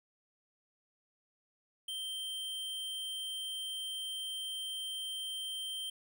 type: tone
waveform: square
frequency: 3136 Hz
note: G7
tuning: in tune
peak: -38 dBFS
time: 1.88-5.9 s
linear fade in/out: 5 ms
effects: none